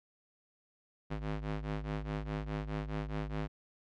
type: ring-modulated tone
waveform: sawtooth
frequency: 104.4 Hz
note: G#2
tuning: 10 cents sharp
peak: -28 dBFS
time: 1.1-3.48 s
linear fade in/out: 20 ms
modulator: 49.8 Hz
effects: low-pass 3000 Hz 12 dB/octave + MP3 96 kbps